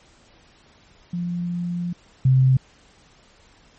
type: tone pair in turn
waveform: sine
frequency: 174.61 / 130.81 Hz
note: F3 / C3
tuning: 0 / 0 cents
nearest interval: perfect fourth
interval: 500 cents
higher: first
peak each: -23 / -12 dBFS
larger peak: second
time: 1.13-1.93 / 2.25-2.57 s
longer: first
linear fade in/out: 5 ms
effects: pink hiss -54 dBFS RMS until 3.78 s + MP3 32 kbps